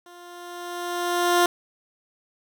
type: tone with level ramp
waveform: 15% pulse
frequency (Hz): 350.8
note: F4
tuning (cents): +8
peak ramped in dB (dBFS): -39 to -9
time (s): 0.06-1.46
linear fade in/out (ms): 2
effects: none